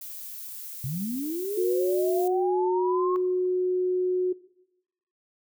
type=noise; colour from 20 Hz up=violet; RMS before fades=-39 dBFS; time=0.01-2.28 s; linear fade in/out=5 ms
type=linear sweep; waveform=sine; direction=up; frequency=123.47 to 1095 Hz; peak=-28 dBFS; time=0.84-3.16 s; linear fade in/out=0 ms
type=tone; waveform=sine; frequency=365.5 Hz; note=F#4; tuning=21 cents flat; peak=-22 dBFS; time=1.57-4.33 s; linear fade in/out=10 ms
effects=noise-tail reverb RT60 0.9 s tail -19 dB re dry